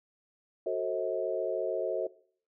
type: chord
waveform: sine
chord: F# diminished seventh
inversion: none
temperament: just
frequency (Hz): 370 / 444 / 532.8 / 639.4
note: F#4 / A4 / C5 / Eb5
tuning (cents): 0 / +16 / +31 / +47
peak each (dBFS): -34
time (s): 0.66-2.07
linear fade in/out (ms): 5
effects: noise-tail reverb RT60 0.5 s tail -18 dB re dry